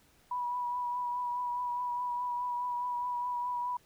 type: tone with vibrato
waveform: sine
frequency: 978 Hz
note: B5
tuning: 17 cents flat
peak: -31 dBFS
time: 0.31-3.77 s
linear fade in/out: 5 ms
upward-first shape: triangle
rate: 4.8 Hz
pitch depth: 27 cents each way
effects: pink hiss -65 dBFS RMS until 3.85 s